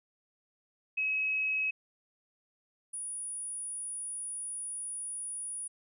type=tone pair in turn; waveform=sine; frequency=2559 / 9717 Hz; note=D#7 / D#9; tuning=+48 / -42 cents; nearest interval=octave + major seventh; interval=2310 cents; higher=second; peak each=-28 / -36 dBFS; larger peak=first; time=0.97-1.71 / 2.93-5.68 s; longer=second; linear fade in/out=10 ms; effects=none